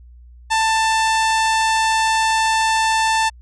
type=tone; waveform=sawtooth; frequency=887 Hz; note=A5; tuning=14 cents sharp; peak=-11 dBFS; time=0.5-3.3 s; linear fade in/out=20 ms; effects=added 60 Hz sine -40 dBFS peak until 3.41 s + resampled to 22050 Hz